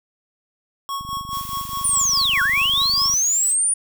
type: tone with tremolo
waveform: square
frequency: 1103 Hz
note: C#6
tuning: 9 cents flat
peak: -24 dBFS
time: 0.89-3.14 s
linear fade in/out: 0 ms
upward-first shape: sine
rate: 4.8 Hz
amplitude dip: 70%
type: click train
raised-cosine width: 5 ms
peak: -26 dBFS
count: 54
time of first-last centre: 1.01-3.139 s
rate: 24.9 Hz
type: noise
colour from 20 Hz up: blue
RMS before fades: -35 dBFS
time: 1.3-3.56 s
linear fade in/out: 50 ms
type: linear two-way sweep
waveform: sine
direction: down then up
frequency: 9600 to 1400 to 9600 Hz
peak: -16 dBFS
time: 1.84-3.74 s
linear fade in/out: 5 ms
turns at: 2.42 s
effects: none